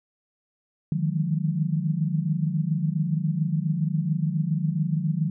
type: tone cluster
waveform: sine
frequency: 152.5 / 159.7 / 176.9 / 205.3 Hz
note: D#3 / D#3 / F3 / G#3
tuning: -34 / +45 / +23 / -20 cents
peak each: -25 / -29 / -27 / -34 dBFS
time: 0.92-5.3 s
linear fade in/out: 2 ms
effects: none